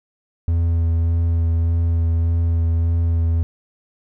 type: tone with vibrato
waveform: triangle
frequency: 83.4 Hz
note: E2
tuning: 21 cents sharp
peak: -13 dBFS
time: 0.48-3.43 s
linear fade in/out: 0 ms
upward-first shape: sine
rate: 1.7 Hz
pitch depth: 14 cents each way
effects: none